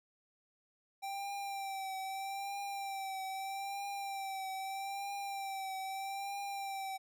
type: tone with vibrato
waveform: square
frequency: 783 Hz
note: G5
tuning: 2 cents flat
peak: -39 dBFS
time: 1.02-6.98 s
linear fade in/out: 20 ms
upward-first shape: triangle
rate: 0.79 Hz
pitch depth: 44 cents each way
effects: none